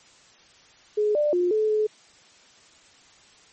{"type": "tone with pitch steps", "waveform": "sine", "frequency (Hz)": [421.2, 594, 355.1, 431.7, 428.1], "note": ["G#4", "D5", "F4", "A4", "A4"], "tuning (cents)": [24, 20, 29, -33, -47], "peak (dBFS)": -19, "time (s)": [0.97, 1.87], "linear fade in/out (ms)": 10, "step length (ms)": 180, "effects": ["white hiss -54 dBFS RMS until 3.52 s", "MP3 32 kbps"]}